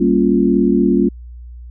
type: chord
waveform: sine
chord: G half-diminished seventh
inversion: none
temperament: equal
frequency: 196 / 233.1 / 277.2 / 349.2 Hz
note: G3 / Bb3 / Db4 / F4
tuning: 0 / 0 / 0 / 0 cents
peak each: -16 dBFS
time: 0-1.09 s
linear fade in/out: 10 ms
effects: added 60 Hz sine -31 dBFS peak until 1.7 s